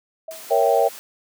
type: tone with exponential decay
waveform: sine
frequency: 645 Hz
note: E5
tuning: 38 cents flat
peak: -28 dBFS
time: 0.28-0.52 s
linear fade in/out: 5 ms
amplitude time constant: 52 ms
type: high-pass noise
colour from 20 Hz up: white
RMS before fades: -39 dBFS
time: 0.31-0.99 s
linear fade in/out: 0 ms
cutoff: 210 Hz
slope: 12 dB/octave
type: chord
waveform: sine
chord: A# diminished seventh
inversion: none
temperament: equal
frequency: 466.2 / 554.4 / 659.3 / 784 Hz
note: A#4 / C#5 / E5 / G5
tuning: 0 / 0 / 0 / 0 cents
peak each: -20 dBFS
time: 0.5-0.89 s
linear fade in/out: 20 ms
effects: none